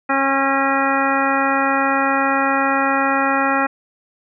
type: harmonic tone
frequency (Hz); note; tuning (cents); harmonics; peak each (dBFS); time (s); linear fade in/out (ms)
272.5; C#4; -29; 1 / 2 / 3 / 4 / 5 / 6 / 7 / 9; -22 / -24 / -21 / -24 / -21 / -26 / -24 / -27; 0.09-3.67; 10
effects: none